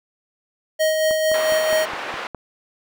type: tone with tremolo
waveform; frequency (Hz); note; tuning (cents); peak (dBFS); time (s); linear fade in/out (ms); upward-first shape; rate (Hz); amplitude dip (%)
square; 628; D#5; +16; -16; 0.79-1.86; 20; sine; 4.4; 35
type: click train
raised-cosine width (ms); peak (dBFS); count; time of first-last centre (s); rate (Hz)
1; -18; 7; 1.11-2.347; 4.85
type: band-pass noise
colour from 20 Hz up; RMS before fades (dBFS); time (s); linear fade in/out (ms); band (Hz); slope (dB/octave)
pink; -29; 1.34-2.27; 2; 650 to 2300; 12
effects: none